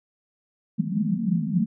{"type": "band-pass noise", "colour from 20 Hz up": "pink", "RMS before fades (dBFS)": -24, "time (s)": [0.78, 1.66], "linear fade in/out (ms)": 20, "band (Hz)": [160, 230], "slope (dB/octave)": 96, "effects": []}